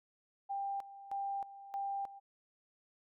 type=tone with tremolo; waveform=sine; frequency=793 Hz; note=G5; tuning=20 cents sharp; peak=-35 dBFS; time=0.49-2.2 s; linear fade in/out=20 ms; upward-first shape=square; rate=1.6 Hz; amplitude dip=80%; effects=none